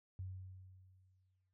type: tone with exponential decay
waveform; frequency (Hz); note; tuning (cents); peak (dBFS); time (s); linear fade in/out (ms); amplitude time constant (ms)
sine; 93.4; F#2; +17; -40; 0.19-1.53; 0; 290
effects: high-pass 60 Hz 12 dB/octave